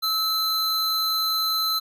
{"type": "tone pair together", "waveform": "square", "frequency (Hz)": [1300, 4075], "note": ["E6", "C8"], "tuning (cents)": [-24, -47], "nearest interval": "octave + minor sixth", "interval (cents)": 1977, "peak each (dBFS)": [-28, -23], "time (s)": [0.02, 1.8], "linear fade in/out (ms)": 20, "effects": []}